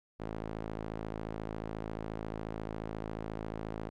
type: tone with band-pass filter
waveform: sawtooth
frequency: 54.2 Hz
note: A1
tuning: 25 cents flat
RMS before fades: -40 dBFS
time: 0.19-3.9 s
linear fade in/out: 20 ms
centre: 460 Hz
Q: 0.58
effects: none